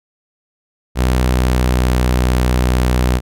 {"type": "tone with pitch glide", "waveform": "sawtooth", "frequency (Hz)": [62.8, 62.22], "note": ["B1", "B1"], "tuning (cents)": [30, 14], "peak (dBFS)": -8, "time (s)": [0.95, 3.21], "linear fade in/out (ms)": 50, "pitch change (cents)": -16, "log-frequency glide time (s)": [1.2, 1.92], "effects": []}